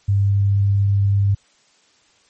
sine tone, 99.8 Hz, G2, 32 cents sharp, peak -13 dBFS, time 0.08-1.35 s, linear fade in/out 10 ms, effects white hiss -57 dBFS RMS until 2.29 s + MP3 32 kbps

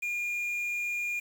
triangle tone with quantisation, 2418 Hz, D7, 50 cents sharp, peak -28 dBFS, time 0.02-1.2 s, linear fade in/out 10 ms, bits 8, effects none

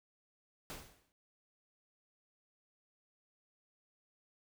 pink noise with exponential decay, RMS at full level -43 dBFS, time 0.7-1.12 s, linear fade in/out 0 ms, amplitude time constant 91 ms, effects none

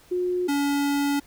sine / square tone pair in turn, 360 / 284.2 Hz, F#4 / C#4, -47 / +43 cents, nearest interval major third, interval 410 cents, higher first, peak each -22 dBFS, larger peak neither, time 0.11-0.48 / 0.48-1.2 s, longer second, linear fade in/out 10 ms, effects pink hiss -54 dBFS RMS until 1.26 s

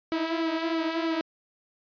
sawtooth tone with flanger, 326.5 Hz, E4, 17 cents flat, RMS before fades -28 dBFS, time 0.12-1.21 s, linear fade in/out 0 ms, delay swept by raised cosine 1.1 to 6 ms, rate 3.1 Hz, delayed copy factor -0.55, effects resampled to 11025 Hz

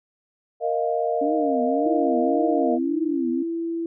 sine chord, Bb suspended fourth, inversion none, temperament equal, 466.2 / 622.3 / 698.5 Hz, Bb4 / Eb5 / F5, 0 / 0 / 0 cents, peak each -25 dBFS, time 0.6-2.79 s, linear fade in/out 50 ms
sine tone with vibrato, 279.3 Hz, C#4, 13 cents sharp, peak -23 dBFS, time 1.21-3.43 s, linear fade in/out 10 ms, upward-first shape triangle, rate 1.8 Hz, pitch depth 230 cents each way
sine tone, 333.3 Hz, E4, 19 cents sharp, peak -24 dBFS, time 1.86-3.86 s, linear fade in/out 2 ms
effects none

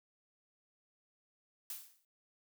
blue noise with exponential decay, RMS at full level -40 dBFS, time 1.7-2.05 s, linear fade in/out 2 ms, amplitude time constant 74 ms, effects none

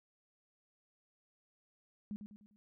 sine tone with echo, 207.6 Hz, G#3, in tune, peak -38 dBFS, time 2.11-2.16 s, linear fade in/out 0 ms, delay 100 ms, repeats 4, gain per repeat -7 dB, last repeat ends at 2.56 s, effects none

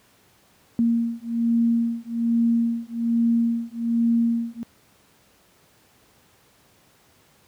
sine beating tone pair, 231.8 / 233 Hz, A#3 / A#3, -10 / -1 cents, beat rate 1.2 Hz, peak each -22 dBFS, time 0.79-4.63 s, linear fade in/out 0 ms, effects pink hiss -58 dBFS RMS until 7.47 s + high-pass 80 Hz 12 dB/octave

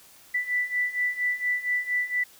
sine beating tone pair, 1975.5 / 1979.8 Hz, B6 / B6, 0 / +4 cents, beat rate 4.3 Hz, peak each -29 / -26 dBFS, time 0.34-2.24 s, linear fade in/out 10 ms, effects white hiss -53 dBFS RMS until 2.39 s

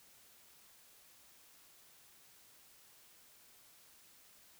silence, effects white hiss -63 dBFS RMS until 4.59 s

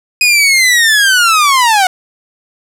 sawtooth linear sweep, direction down, 2505 to 722 Hz, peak -3 dBFS, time 0.21-1.87 s, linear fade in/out 2 ms, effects low-pass 12000 Hz 12 dB/octave + 7-bit

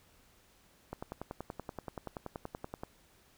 click train, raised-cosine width 1 ms, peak -25 dBFS, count 21, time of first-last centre 0.93-2.835 s, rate 10.5 Hz, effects pink hiss -65 dBFS RMS until 3.37 s

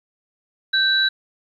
sine tone pair together, 1560 / 3931 Hz, G6 / B7, -9 / -9 cents, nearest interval octave + major third, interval 1600 cents, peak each -18 dBFS, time 0.73-1.09 s, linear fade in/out 10 ms, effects 9-bit

